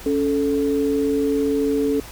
sine tone pair together, 279.4 / 437.9 Hz, C#4 / A4, +14 / -8 cents, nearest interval minor sixth, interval 778 cents, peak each -20 dBFS, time 0.06-2 s, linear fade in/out 2 ms, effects added 60 Hz sine -41 dBFS peak until 2.11 s + pink hiss -39 dBFS RMS until 2.11 s

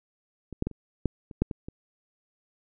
clicks, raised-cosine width 3 ms, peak -25 / -13 / -16 / -30 / -11 / -29 / -9 / -20 / -24 dBFS, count 9, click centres 0.527 / 0.624 / 0.67 / 0.713 / 1.057 / 1.312 / 1.42 / 1.512 / 1.685 s, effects none

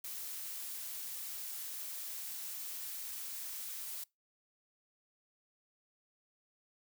blue noise, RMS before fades -43 dBFS, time 0.04-4.04 s, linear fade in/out 5 ms, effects noise-tail reverb RT60 0.2 s tail -24 dB re dry

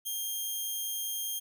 5% pulse tone, 3205 Hz, G7, 38 cents sharp, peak -24 dBFS, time 0.05-1.4 s, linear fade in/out 20 ms, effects none

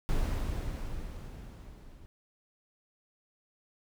brown noise with level ramp, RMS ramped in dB -28 to -52 dBFS, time 0.09-2.06 s, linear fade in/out 0 ms, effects none

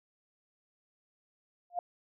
sine tone with exponential growth, 704 Hz, F5, 14 cents sharp, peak -26 dBFS, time 1.7-1.79 s, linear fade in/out 2 ms, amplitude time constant 19 ms, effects none

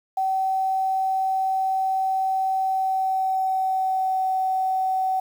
sine tone with pitch glide, 764 to 756.5 Hz, G5 to F#5, -45 to +38 cents, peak -20 dBFS, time 0.17-5.2 s, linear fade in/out 5 ms, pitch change -17 cents, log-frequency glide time 2.61-4.26 s, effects 8-bit

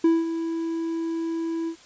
triangle tone with ADSR envelope, 329.6 Hz, E4, in tune, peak -12 dBFS, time 0.04-1.76 s, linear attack 5 ms, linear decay 200 ms, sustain -11 dB, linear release 83 ms, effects white hiss -50 dBFS RMS until 1.85 s + resampled to 16000 Hz

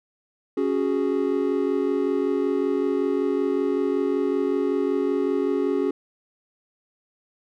triangle chord, C# suspended fourth, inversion none, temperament equal, 277.2 / 370 / 415.3 Hz, C#4 / F#4 / G#4, 0 / 0 / 0 cents, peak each -23 dBFS, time 0.57-5.91 s, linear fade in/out 5 ms, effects none

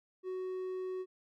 triangle tone, 371.6 Hz, F#4, 7 cents sharp, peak -34 dBFS, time 0.23-1.06 s, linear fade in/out 50 ms, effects none

